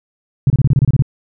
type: tone bursts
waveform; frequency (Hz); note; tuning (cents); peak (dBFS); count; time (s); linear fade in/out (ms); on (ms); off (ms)
sine; 134; C3; +42; -7; 10; 0.47-1.023; 2; 31; 27
effects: none